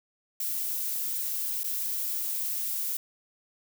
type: noise with dropouts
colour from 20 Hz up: violet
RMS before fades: -31 dBFS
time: 0.4-2.97 s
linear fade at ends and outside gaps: 2 ms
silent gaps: 1.633-1.642 s
effects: none